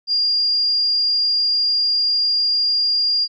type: tone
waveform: sine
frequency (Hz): 4811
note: D8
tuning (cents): +41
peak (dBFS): -15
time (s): 0.07-3.28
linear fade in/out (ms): 50
effects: none